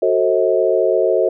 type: chord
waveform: sine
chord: F# diminished seventh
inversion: none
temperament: just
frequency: 370 / 444 / 532.8 / 639.4 Hz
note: F#4 / A4 / C5 / Eb5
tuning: 0 / +16 / +31 / +47 cents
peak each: -18 dBFS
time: 0.02-1.29 s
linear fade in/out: 5 ms
effects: none